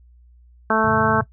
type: harmonic tone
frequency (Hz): 220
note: A3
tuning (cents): 0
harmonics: 1 / 2 / 3 / 4 / 5 / 6 / 7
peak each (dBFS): -23 / -23 / -23 / -23 / -23 / -23 / -23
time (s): 0.7-1.21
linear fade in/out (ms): 2
type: chord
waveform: sine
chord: Gb augmented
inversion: none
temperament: just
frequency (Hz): 92.5 / 115.62 / 144.53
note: Gb2 / Bb2 / D3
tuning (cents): 0 / -14 / -27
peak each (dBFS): -32 / -29 / -29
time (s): 0.84-1.24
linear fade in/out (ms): 5
effects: noise-tail reverb RT60 0.1 s tail -19 dB re dry + added 60 Hz sine -47 dBFS peak until 1.32 s